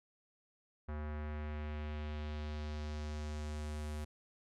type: tone with low-pass filter sweep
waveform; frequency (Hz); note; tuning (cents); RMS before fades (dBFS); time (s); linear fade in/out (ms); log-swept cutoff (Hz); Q
square; 75.4; D2; +46; -41; 0.88-4.05; 10; 1500 to 11000; 1.4
effects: none